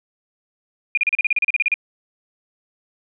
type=tone bursts; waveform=sine; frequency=2429 Hz; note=D#7; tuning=42 cents flat; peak=-14 dBFS; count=14; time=0.95-1.741 s; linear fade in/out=2 ms; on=24 ms; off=35 ms; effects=none